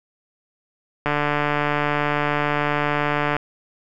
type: click train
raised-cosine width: 0.5 ms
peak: -6 dBFS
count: 340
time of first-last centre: 1.06-3.366 s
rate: 147 Hz
effects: none